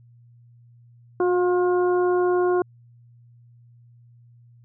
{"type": "harmonic tone with a mistuned harmonic", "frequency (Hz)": 356.7, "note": "F4", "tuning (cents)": 37, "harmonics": [1, 2, 3, 4], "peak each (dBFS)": [-18, -28, -30, -34], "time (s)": [1.2, 2.62], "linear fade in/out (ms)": 2, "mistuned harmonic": 1, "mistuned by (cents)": 17, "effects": ["added 119 Hz sine -49 dBFS peak until 4.64 s"]}